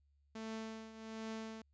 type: tone with tremolo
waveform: sawtooth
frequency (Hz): 221.6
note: A3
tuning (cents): +13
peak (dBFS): -37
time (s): 0.35-1.62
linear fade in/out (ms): 5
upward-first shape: triangle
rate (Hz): 1.3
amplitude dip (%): 75
effects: added 71 Hz sine -70 dBFS peak until 1.73 s + resampled to 16000 Hz